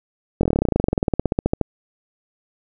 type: slowing click train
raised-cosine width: 2 ms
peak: -4 dBFS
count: 28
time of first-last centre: 0.41-1.613 s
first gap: 22 ms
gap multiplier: 1.05
effects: none